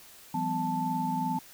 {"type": "tone cluster", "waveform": "sine", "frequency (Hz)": [170.5, 193.1, 250.5, 880], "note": ["F3", "G3", "B3", "A5"], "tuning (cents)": [-41, -26, 25, 0], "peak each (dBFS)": [-34, -37, -33, -30], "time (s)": [0.34, 1.39], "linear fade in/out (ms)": 5, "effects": ["white hiss -52 dBFS RMS until 1.53 s"]}